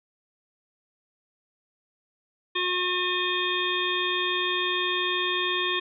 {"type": "harmonic tone with a mistuned harmonic", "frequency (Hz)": 361.3, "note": "F#4", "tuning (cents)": -41, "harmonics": [1, 3, 5, 7, 9, 10], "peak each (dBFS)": [-31, -31, -31, -31, -31, -31], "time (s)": [2.55, 5.8], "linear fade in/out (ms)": 10, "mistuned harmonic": 7, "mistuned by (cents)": -25, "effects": []}